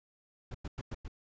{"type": "noise bursts", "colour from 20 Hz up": "brown", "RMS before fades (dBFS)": -39, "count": 5, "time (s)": [0.51, 1.081], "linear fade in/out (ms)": 5, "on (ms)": 35, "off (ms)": 99, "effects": ["resampled to 16000 Hz"]}